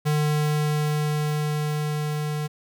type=tone with level ramp; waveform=square; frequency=150.4 Hz; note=D3; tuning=42 cents sharp; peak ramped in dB=-20 to -26 dBFS; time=0.05-2.48 s; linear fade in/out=20 ms; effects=none